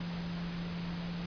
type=tone in noise; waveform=sine; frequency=172.1 Hz; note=F3; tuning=25 cents flat; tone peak=-36 dBFS; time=0-1.26 s; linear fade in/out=5 ms; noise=pink; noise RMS=-44 dBFS; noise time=0-1.26 s; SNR=+5 dB; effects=resampled to 11025 Hz